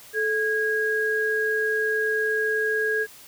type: tone pair together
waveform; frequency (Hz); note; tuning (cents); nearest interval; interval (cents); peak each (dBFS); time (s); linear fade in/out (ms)
sine; 434.9 / 1642; A4 / G#6; -20 / -20; octave + major seventh; 2300; -25 / -23; 0.13-3.07; 50
effects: white hiss -47 dBFS RMS until 3.27 s